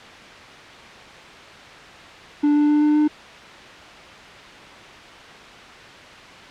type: tone with pitch steps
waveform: triangle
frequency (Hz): 293.7 / 295.6 / 297.5 / 299.4 / 301.3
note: D4 / D4 / D4 / D4 / D4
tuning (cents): 0 / +11 / +22 / +33 / +44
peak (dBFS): -12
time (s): 2.43-3.08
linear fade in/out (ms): 10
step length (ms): 130
effects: white hiss -40 dBFS RMS until 6.5 s + low-pass 3000 Hz 12 dB/octave